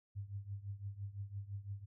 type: tone with tremolo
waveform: sine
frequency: 100 Hz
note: G2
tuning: 35 cents sharp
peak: -38 dBFS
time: 0.15-1.86 s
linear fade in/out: 20 ms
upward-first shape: triangle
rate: 5.9 Hz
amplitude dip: 90%
effects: none